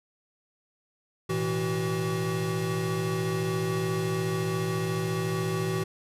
square tone cluster, 112 / 126.1 / 163 / 378.7 Hz, A2 / B2 / E3 / F#4, +31 / +36 / -19 / +40 cents, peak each -34 / -40 / -31 / -31 dBFS, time 1.29-5.84 s, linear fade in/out 10 ms, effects resampled to 32000 Hz

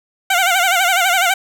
15% pulse tone with vibrato, 733 Hz, F#5, 16 cents flat, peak -6 dBFS, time 0.3-1.34 s, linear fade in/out 5 ms, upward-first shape sine, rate 12 Hz, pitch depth 110 cents each way, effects none

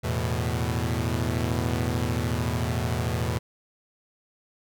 sawtooth chord, E suspended fourth, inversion none, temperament equal, 82.41 / 110 / 123.47 Hz, E2 / A2 / B2, 0 / 0 / 0 cents, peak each -25 dBFS, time 0.03-3.39 s, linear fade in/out 20 ms, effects none

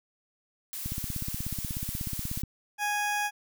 blue noise, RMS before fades -37 dBFS, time 0.73-2.42 s, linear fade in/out 0 ms
click train, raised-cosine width 5 ms, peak -22 dBFS, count 27, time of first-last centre 0.86-2.436 s, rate 16.5 Hz
20% pulse tone, 829 Hz, G#5, 3 cents flat, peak -22 dBFS, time 2.78-3.31 s, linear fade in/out 50 ms
effects none

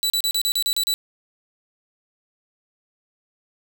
sawtooth tone bursts, 3951 Hz, B7, in tune, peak -16 dBFS, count 9, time 0.03-0.94 s, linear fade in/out 0 ms, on 70 ms, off 35 ms, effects none

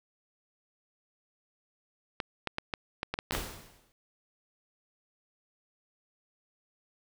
clicks, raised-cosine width 0.3 ms, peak -15 dBFS, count 9, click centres 2.202 / 2.473 / 2.584 / 2.738 / 3.031 / 3.14 / 3.189 / 3.309 / 3.35 s
pink noise with exponential decay, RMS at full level -32 dBFS, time 3.32-3.92 s, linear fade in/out 1 ms, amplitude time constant 130 ms
effects none

